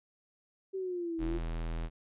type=exponential two-way sweep; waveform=sine; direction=down then up; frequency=387.8 to 320 to 348.2 Hz; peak=-33 dBFS; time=0.73-1.39 s; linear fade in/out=20 ms; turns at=1.23 s
type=tone; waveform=square; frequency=41.2 Hz; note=E1; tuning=in tune; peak=-34 dBFS; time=1.18-1.9 s; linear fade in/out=50 ms
effects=resampled to 8000 Hz